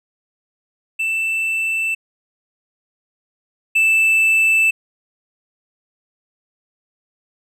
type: tone pair in turn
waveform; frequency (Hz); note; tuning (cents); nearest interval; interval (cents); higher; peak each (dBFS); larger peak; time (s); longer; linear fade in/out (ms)
triangle; 2658 / 2643; E7 / E7; +14 / +4; unison; 10; first; -16 / -10; second; 0.99-1.95 / 3.75-4.71; neither; 10
effects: none